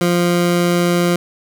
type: tone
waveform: 20% pulse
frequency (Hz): 174.61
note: F3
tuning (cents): 0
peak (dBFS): -8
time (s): 0.01-1.16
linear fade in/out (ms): 2
effects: none